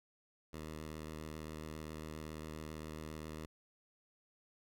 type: tone with vibrato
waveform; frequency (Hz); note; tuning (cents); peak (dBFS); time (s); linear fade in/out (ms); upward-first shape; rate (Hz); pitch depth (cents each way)
10% pulse; 77.78; D#2; 0; -36; 0.53-3.46; 5; sine; 7.4; 18
effects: none